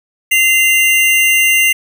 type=tone pair together; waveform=square; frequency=2070 / 2780 Hz; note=C7 / F7; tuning=-19 / -9 cents; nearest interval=perfect fourth; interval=510 cents; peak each=-12 dBFS; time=0.31-1.73 s; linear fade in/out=10 ms; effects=none